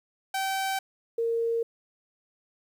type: tone pair in turn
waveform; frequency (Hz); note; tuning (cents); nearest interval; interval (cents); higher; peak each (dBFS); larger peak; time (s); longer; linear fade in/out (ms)
sawtooth / sine; 772 / 461.3; G5 / A#4; -27 / -18; major sixth; 891; first; -23 / -24; first; 0.34-0.79 / 1.18-1.63; neither; 5
effects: 10-bit